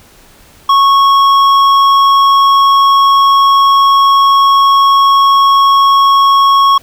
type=tone with hard clipping; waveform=sine; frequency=1102 Hz; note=C#6; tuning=11 cents flat; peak=-6 dBFS; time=0.69-6.78 s; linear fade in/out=5 ms; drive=8 dB; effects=pink hiss -42 dBFS RMS until 6.82 s